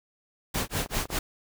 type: noise with tremolo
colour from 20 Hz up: pink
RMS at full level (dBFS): -27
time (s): 0.54-1.19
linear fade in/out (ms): 5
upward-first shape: sine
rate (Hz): 5.1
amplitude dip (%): 100
type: clicks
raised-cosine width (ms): 1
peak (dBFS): -23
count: 6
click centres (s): 0.604 / 0.636 / 0.861 / 0.948 / 1.055 / 1.103
effects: none